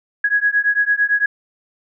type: beating tone pair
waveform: sine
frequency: 1660 / 1668.9 Hz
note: G#6 / G#6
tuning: -1 / +8 cents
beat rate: 8.9 Hz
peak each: -17 dBFS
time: 0.24-1.26 s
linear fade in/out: 5 ms
effects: none